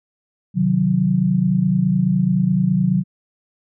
sine chord, C diminished, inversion none, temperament equal, 130.81 / 155.56 / 185 Hz, C3 / Eb3 / Gb3, 0 / 0 / 0 cents, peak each -22 / -20 / -16 dBFS, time 0.54-3.04 s, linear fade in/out 50 ms, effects none

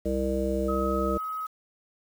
harmonic tone, 66.1 Hz, C2, 18 cents sharp, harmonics 1 / 3 / 5 / 7 / 9, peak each -31 / -31 / -31 / -31 / -31 dBFS, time 0.05-1.18 s, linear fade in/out 10 ms
sine tone, 1272 Hz, D#6, 38 cents sharp, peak -30 dBFS, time 0.68-1.47 s, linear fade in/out 10 ms
effects 8-bit

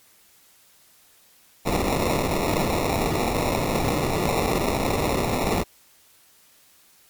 white noise with sample-and-hold, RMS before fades -23 dBFS, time 1.65-5.64 s, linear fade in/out 20 ms, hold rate 1575 Hz, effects white hiss -56 dBFS RMS until 7.09 s + MP3 96 kbps

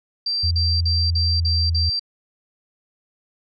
sine tone bursts, 4699 Hz, D8, in tune, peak -20 dBFS, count 6, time 0.26-1.995 s, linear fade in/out 5 ms, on 250 ms, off 47 ms
sine tone with pitch glide, 84.5 to 83.05 Hz, E2 to E2, +43 to +13 cents, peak -18 dBFS, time 0.43-1.9 s, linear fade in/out 10 ms, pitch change -30 cents, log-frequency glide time 1.34-1.6 s
effects none

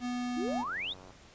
square tone, 245.9 Hz, B3, 7 cents flat, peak -33 dBFS, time 0-0.65 s, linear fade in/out 50 ms
sine exponential sweep, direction up, 286.4 to 3951 Hz, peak -33 dBFS, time 0.36-0.94 s, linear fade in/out 20 ms
click train, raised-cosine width 1 ms, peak -38 dBFS, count 59, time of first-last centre 0.48-1.106 s, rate 92.7 Hz
effects pink hiss -56 dBFS RMS until 1.34 s + resampled to 16000 Hz

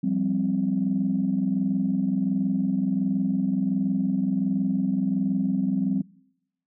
sine chord, F suspended second, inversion none, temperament equal, 174.61 / 196 / 261.6 Hz, F3 / G3 / C4, 0 / 0 / 0 cents, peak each -28 / -24 / -25 dBFS, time 0.03-6.02 s, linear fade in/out 10 ms, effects noise-tail reverb RT60 0.9 s tail -25 dB re dry + tanh soft clip ceiling -13 dBFS

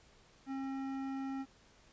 sine tone with hard clipping, 269.3 Hz, C#4, 50 cents flat, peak -39 dBFS, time 0.46-1.46 s, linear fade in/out 50 ms, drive 13 dB, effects pink hiss -64 dBFS RMS until 1.92 s + resampled to 16000 Hz

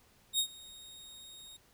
sawtooth tone with ADSR envelope, 3731 Hz, A#7, 1 cent sharp, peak -23 dBFS, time 0.33-1.57 s, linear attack 58 ms, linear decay 82 ms, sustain -23 dB, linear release 9 ms, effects pink hiss -65 dBFS RMS until 1.73 s

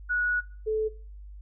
sine tone pair in turn, 1463 / 435 Hz, F#6 / A4, -20 / -20 cents, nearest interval octave + major sixth, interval 2100 cents, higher first, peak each -24 dBFS, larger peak neither, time 0.09-0.41 / 0.66-0.89 s, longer first, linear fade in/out 20 ms, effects noise-tail reverb RT60 0.4 s tail -19 dB re dry + added 50 Hz sine -41 dBFS peak until 1.41 s

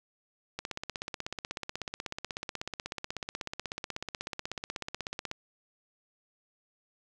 click train, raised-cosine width 0.2 ms, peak -18 dBFS, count 78, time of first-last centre 0.59-5.314 s, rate 16.3 Hz, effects none

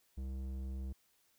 square tone with low-pass filter, 65.9 Hz, C2, 13 cents sharp, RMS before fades -41 dBFS, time 0.17-0.93 s, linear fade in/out 10 ms, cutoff 310 Hz, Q 0.55, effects white hiss -73 dBFS RMS until 1.38 s

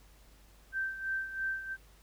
sine tone with tremolo, 1560 Hz, G6, 9 cents flat, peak -30 dBFS, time 0.72-1.77 s, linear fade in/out 50 ms, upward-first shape sine, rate 3 Hz, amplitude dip 70%, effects added 50 Hz sine -58 dBFS peak until 2.02 s + pink hiss -63 dBFS RMS until 2.02 s

